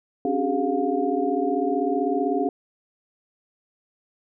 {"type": "tone cluster", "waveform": "sine", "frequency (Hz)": [268.6, 288.9, 384.4, 420.1, 709], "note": ["C4", "D4", "G4", "G#4", "F5"], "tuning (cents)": [46, -28, -34, 20, 26], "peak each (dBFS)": -27, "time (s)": [0.25, 2.49], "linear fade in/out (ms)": 2, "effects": []}